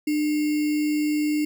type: tone with sample-and-hold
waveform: sine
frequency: 300.3 Hz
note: D4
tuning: 39 cents sharp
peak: -20 dBFS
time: 0.07-1.45 s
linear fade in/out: 5 ms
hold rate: 2450 Hz
effects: none